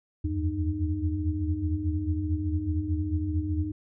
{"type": "tone cluster", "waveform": "sine", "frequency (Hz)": [79.7, 84.5, 93.1, 306.4], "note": ["D#2", "E2", "F#2", "D#4"], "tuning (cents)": [42, 43, 11, -27], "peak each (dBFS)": -31, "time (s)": [0.24, 3.72], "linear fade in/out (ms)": 10, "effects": []}